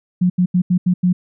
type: tone bursts at uneven times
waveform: sine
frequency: 180 Hz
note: F#3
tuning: 47 cents flat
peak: -11 dBFS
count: 6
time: 0.21-0.3 / 0.38-0.46 / 0.54-0.62 / 0.7-0.78 / 0.86-0.94 / 1.03-1.13 s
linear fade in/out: 10 ms
effects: none